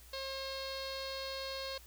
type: tone with low-pass filter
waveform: sawtooth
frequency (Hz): 537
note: C5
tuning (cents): +45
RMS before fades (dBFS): -41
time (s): 0.13-1.78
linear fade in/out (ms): 5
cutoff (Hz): 4400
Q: 6.2
effects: added 60 Hz sine -56 dBFS peak until 1.86 s + white hiss -59 dBFS RMS until 1.86 s